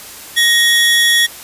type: tone pair together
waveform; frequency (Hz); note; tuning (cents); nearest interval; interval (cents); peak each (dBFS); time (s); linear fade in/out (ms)
45% pulse; 1876 / 3372; A#6 / G#7; +11 / +26; minor seventh; 1015; -12; 0.36-1.27; 20
effects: white hiss -33 dBFS RMS until 1.43 s + resampled to 32000 Hz